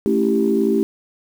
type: chord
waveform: sine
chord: A dominant seventh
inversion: none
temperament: equal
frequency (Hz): 220 / 277.2 / 329.6 / 392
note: A3 / C#4 / E4 / G4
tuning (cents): 0 / 0 / 0 / 0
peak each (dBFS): -19 / -22 / -21 / -18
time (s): 0.06-0.83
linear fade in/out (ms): 0
effects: tanh soft clip ceiling -4 dBFS + 7-bit